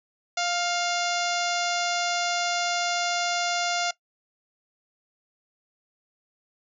harmonic tone with a mistuned harmonic, 698.5 Hz, F5, in tune, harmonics 1 / 2 / 3 / 4 / 5 / 6 / 7 / 8 / 9 / 10, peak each -28 / -31 / -33 / -34 / -35 / -36 / -36 / -37 / -38 / -38 dBFS, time 0.37-3.91 s, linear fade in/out 5 ms, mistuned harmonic 3, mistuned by +32 cents, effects noise-tail reverb RT60 0.1 s tail -19 dB re dry

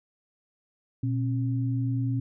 sine tone pair together, 120.36 / 270.2 Hz, B2 / C#4, -44 / -44 cents, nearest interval octave + major second, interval 1400 cents, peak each -25 / -31 dBFS, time 1.03-2.2 s, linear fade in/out 5 ms, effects none

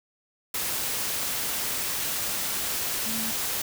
sine tone in noise, 223.2 Hz, A3, 25 cents sharp, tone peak -34 dBFS, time 3.06-3.31 s, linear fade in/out 5 ms, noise white, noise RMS -29 dBFS, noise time 0.54-3.62 s, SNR -8 dB, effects none

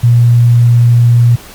sine tone, 119.3 Hz, A#2, 41 cents sharp, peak -3 dBFS, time 0.03-1.36 s, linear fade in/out 10 ms, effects pink hiss -33 dBFS RMS until 1.54 s + MP3 96 kbps

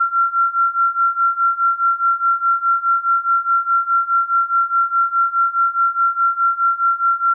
sine beating tone pair, 1365 / 1369.8 Hz, F6 / F6, -40 / -34 cents, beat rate 4.8 Hz, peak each -18 / -16 dBFS, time 0-7.34 s, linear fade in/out 10 ms, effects none

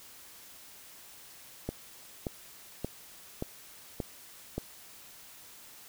click train, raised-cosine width 2 ms, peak -19 dBFS, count 6, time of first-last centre 1.69-4.58 s, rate 1.73 Hz, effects white hiss -52 dBFS RMS until 5.88 s

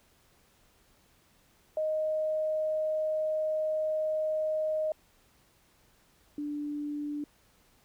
sine tone pair in turn, 622.3 / 293.7 Hz, D#5 / D4, 0 / 0 cents, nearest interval octave + minor second, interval 1300 cents, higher first, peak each -27 / -32 dBFS, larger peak first, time 1.77-4.92 / 6.38-7.24 s, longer first, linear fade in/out 2 ms, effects pink hiss -65 dBFS RMS until 7.84 s

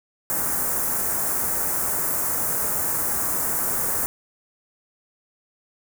white band-stop noise, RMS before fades -24 dBFS, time 0.3-4.06 s, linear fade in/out 0 ms, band 1600 to 7400 Hz, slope 24 dB/octave, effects none

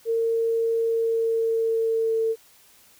sine tone with pitch glide, 456.5 to 450 Hz, A#4 to A4, -36 to +39 cents, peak -20 dBFS, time 0.05-2.36 s, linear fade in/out 50 ms, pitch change -25 cents, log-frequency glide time 0.84-2.14 s, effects white hiss -55 dBFS RMS until 2.99 s

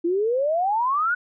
sine exponential sweep, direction up, 329.6 to 1500 Hz, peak -19 dBFS, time 0.04-1.15 s, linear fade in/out 10 ms, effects none

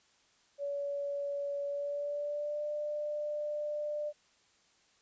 sine tone with pitch glide, 568 to 595.2 Hz, C#5 to D5, +42 to +23 cents, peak -33 dBFS, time 0.58-4.13 s, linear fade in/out 50 ms, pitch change +81 cents, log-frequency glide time 1.66-2.64 s, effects white hiss -68 dBFS RMS until 5.01 s + resampled to 16000 Hz

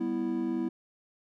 triangle chord, E minor, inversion first, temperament equal, 196 / 246.9 / 329.6 Hz, G3 / B3 / E4, 0 / 0 / 0 cents, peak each -35 / -30 / -29 dBFS, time 0-0.69 s, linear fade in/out 10 ms, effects none

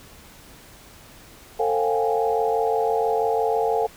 sine tone cluster, 449.3 / 534 / 707 / 788 / 834 Hz, A4 / C5 / F5 / G5 / G#5, +36 / +35 / +21 / +9 / +7 cents, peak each -22 / -29 / -25 / -29 / -27 dBFS, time 1.59-3.87 s, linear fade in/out 10 ms, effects pink hiss -47 dBFS RMS until 3.96 s

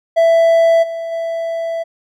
triangle tone with level steps, 663 Hz, E5, 10 cents sharp, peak -6 / -19 / -16 dBFS, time 0.16-1.84 s, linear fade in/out 20 ms, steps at 0.82 / 1.11 s, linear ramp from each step 20 ms, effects none

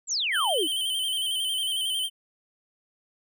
sine exponential sweep, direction down, 7902 to 273 Hz, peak -24 dBFS, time 0.07-0.68 s, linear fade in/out 50 ms
square tone with vibrato, 3100 Hz, G7, 20 cents flat, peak -26 dBFS, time 0.31-2.1 s, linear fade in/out 50 ms, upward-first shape square, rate 11 Hz, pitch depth 39 cents each way
effects none

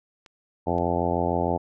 clicks, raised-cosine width 0.2 ms, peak -30 / -33 dBFS, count 2, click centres 0.262 / 0.783 s
harmonic tone, 86.5 Hz, F2, 16 cents flat, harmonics 1 / 2 / 3 / 4 / 5 / 6 / 7 / 8 / 9 / 10, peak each -31 / -31 / -31 / -31 / -31 / -31 / -31 / -31 / -31 / -31 dBFS, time 0.66-1.58 s, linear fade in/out 20 ms
effects none

